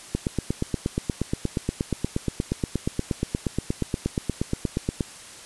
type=click train; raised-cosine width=3 ms; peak=-10 dBFS; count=42; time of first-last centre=0.15-5.008 s; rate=8.44 Hz; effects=white hiss -43 dBFS RMS until 5.45 s + resampled to 24000 Hz